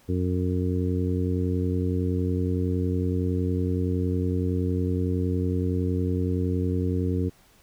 harmonic tone, 90.8 Hz, F#2, 32 cents flat, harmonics 1 / 2 / 3 / 4 / 5, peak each -25 / -30 / -29 / -33 / -33 dBFS, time 0.08-7.3 s, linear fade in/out 20 ms, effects pink hiss -58 dBFS RMS until 7.62 s

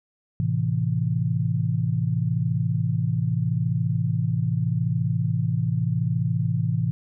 sine chord, A minor, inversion none, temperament equal, 110 / 130.81 / 164.81 Hz, A2 / C3 / E3, 0 / 0 / 0 cents, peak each -25 dBFS, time 0.4-6.91 s, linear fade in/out 0 ms, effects none

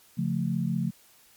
sine chord, Db augmented, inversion none, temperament equal with one note detuned, 139.31 / 174.61 / 220 Hz, Db3 / F3 / A3, +9 / 0 / 0 cents, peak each -30 / -28 / -30 dBFS, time 0.17-0.91 s, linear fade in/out 20 ms, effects white hiss -58 dBFS RMS until 1.36 s + MP3 96 kbps

